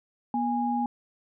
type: tone pair together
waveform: sine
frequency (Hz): 241.7 / 824.1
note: B3 / G#5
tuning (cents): -37 / -14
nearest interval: octave + major sixth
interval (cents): 2123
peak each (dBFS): -27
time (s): 0.34-0.86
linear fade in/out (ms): 2
effects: none